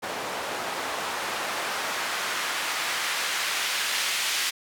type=noise with band-pass filter sweep; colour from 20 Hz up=white; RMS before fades=-29 dBFS; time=0.02-4.51 s; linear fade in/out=20 ms; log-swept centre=590 to 2700 Hz; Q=0.76; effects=none